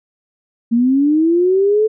sine linear sweep, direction up, 226.9 to 440 Hz, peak -10 dBFS, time 0.71-1.88 s, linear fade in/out 20 ms, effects none

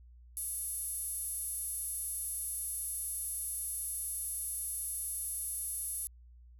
5% pulse tone with high-pass filter, 719 Hz, F#5, 50 cents flat, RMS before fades -38 dBFS, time 0.37-6.07 s, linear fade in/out 0 ms, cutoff 11000 Hz, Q 9.9, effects added 60 Hz sine -53 dBFS peak until 6.59 s

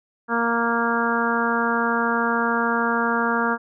harmonic tone, 233.1 Hz, A#3, in tune, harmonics 1 / 2 / 3 / 4 / 5 / 6 / 7, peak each -25 / -27 / -30 / -26 / -27 / -25 / -28 dBFS, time 0.28-3.58 s, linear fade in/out 50 ms, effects none

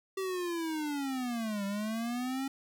square linear two-way sweep, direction down then up, 387.7 to 196.3 to 273.7 Hz, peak -33 dBFS, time 0.17-2.48 s, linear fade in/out 5 ms, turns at 1.65 s, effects none

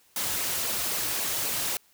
white noise with flanger, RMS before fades -29 dBFS, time 0.16-1.77 s, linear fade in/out 2 ms, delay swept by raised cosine 0.55 to 5.15 ms, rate 3.8 Hz, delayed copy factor -0.5, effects white hiss -62 dBFS RMS until 1.93 s

